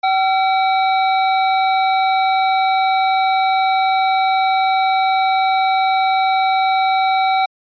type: tone pair together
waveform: square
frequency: 764 / 1361.3 Hz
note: G5 / F6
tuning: -45 / -45 cents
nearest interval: minor seventh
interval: 1000 cents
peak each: -14 / -26 dBFS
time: 0.03-7.46 s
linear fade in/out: 10 ms
effects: resampled to 11025 Hz